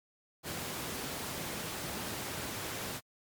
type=high-pass noise; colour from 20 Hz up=pink; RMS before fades=-39 dBFS; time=0.43-3.01 s; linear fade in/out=50 ms; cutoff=100 Hz; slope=12 dB/octave; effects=MP3 96 kbps